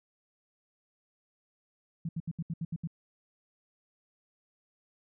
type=tone bursts; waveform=sine; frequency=164.81 Hz; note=E3; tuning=in tune; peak=-31 dBFS; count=8; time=2.05-2.874 s; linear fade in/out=5 ms; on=40 ms; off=72 ms; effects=none